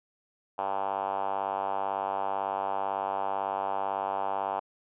5% pulse tone with band-pass filter, 98 Hz, G2, in tune, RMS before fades -31 dBFS, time 0.58-4.6 s, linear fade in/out 10 ms, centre 820 Hz, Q 3.3, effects resampled to 8000 Hz

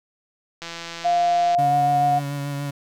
click train, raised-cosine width 0.2 ms, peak -16 dBFS, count 157, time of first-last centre 0.62-1.549 s, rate 168 Hz
sine tone with pitch glide, 698.5 to 721 Hz, F5 to F#5, 0 to -45 cents, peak -16 dBFS, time 1.04-2.2 s, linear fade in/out 20 ms, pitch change +55 cents, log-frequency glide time 1.53-1.72 s
35% pulse tone with vibrato, 142.1 Hz, C#3, 43 cents sharp, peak -24 dBFS, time 1.58-2.71 s, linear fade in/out 10 ms, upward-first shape sine, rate 6.9 Hz, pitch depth 21 cents each way
effects none

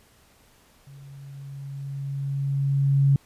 sine tone with level ramp, 138.59 Hz, C#3, in tune, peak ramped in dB -43 to -14 dBFS, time 0.87-3.16 s, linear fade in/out 2 ms, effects pink hiss -58 dBFS RMS until 3.25 s + resampled to 32000 Hz

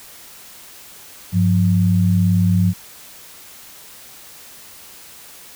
sine tone pair together, 99.84 / 177.9 Hz, G2 / F3, +32 / +32 cents, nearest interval minor seventh, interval 1000 cents, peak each -15 dBFS, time 1.32-2.74 s, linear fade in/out 50 ms, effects white hiss -41 dBFS RMS until 5.55 s

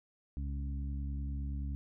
harmonic tone with a mistuned harmonic, 69.6 Hz, C#2, 8 cents sharp, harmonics 1 / 2 / 3 / 4, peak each -35 / -44 / -48 / -49 dBFS, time 0.37-1.75 s, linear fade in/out 0 ms, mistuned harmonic 1, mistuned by -40 cents, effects none

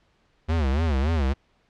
square tone with vibrato, 74 Hz, D2, 14 cents sharp, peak -21 dBFS, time 0.48-1.34 s, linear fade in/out 20 ms, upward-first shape sine, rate 3.5 Hz, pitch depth 210 cents each way, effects pink hiss -65 dBFS RMS until 1.69 s + low-pass 4000 Hz 12 dB/octave

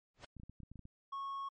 pink noise with exponential growth, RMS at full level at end -44 dBFS, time 0.14-0.25 s, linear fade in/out 5 ms, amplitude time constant 22 ms
clicks, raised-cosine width 5 ms, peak -39 dBFS, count 10, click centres 0.367 / 0.399 / 0.434 / 0.496 / 0.603 / 0.633 / 0.716 / 0.757 / 0.793 / 0.854 s
triangle tone, 1100 Hz, C#6, 14 cents flat, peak -37 dBFS, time 1.12-1.49 s, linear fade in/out 10 ms
effects low-pass 5000 Hz 12 dB/octave + MP3 48 kbps

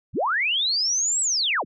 sine linear two-way sweep, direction up then down, 38.89 to 7902 to 68.4 Hz, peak -20 dBFS, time 0.13-1.65 s, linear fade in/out 50 ms, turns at 1.21 s, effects none

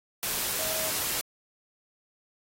sine tone in noise, 635 Hz, D#5, 35 cents sharp, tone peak -38 dBFS, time 0.59-0.9 s, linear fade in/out 0 ms, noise white, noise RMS -30 dBFS, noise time 0.23-1.21 s, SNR -11 dB, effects AAC 48 kbps

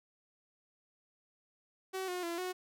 sawtooth tone with pitch steps, 378.4 / 360.5 / 339.8 / 366.4 Hz, F#4 / F#4 / F4 / F#4, +39 / -45 / -47 / -17 cents, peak -32 dBFS, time 1.93-2.53 s, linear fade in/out 20 ms, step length 150 ms, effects none

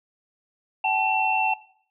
sine tone cluster, 763 / 864 / 2702 Hz, G5 / A5 / E7, -47 / -32 / +42 cents, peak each -25 dBFS, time 0.84-1.54 s, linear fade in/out 5 ms, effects noise-tail reverb RT60 0.6 s tail -18 dB re dry

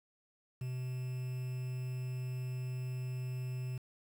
triangle tone with quantisation, 127 Hz, B2, 49 cents sharp, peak -34 dBFS, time 0.61-3.78 s, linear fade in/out 5 ms, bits 9, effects none

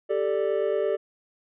triangle chord, G suspended second, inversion none, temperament just, 392 / 441 / 588 Hz, G4 / A4 / D5, 0 / +4 / +2 cents, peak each -25 dBFS, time 0.09-0.97 s, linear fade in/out 20 ms, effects resampled to 8000 Hz

